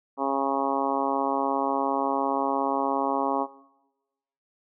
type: harmonic tone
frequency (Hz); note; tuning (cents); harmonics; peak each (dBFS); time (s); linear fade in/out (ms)
137.2; C#3; -17; 2 / 3 / 4 / 5 / 6 / 7 / 8 / 9; -30 / -33 / -32 / -33 / -30 / -31 / -32 / -42; 0.17-3.47; 50
effects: noise-tail reverb RT60 1.0 s tail -18 dB re dry